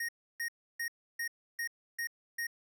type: tone bursts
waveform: square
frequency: 1864.7 Hz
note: A#6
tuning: in tune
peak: -34 dBFS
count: 7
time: 0-2.469 s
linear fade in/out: 5 ms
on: 87 ms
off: 310 ms
effects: none